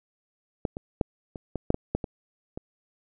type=clicks; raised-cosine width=2 ms; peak=-12 / -21 / -9 / -23 / -16 / -7 / -14 / -11 / -18 / -21 dBFS; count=10; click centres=0.652 / 0.769 / 1.012 / 1.358 / 1.557 / 1.704 / 1.744 / 1.95 / 2.042 / 2.575 s; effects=none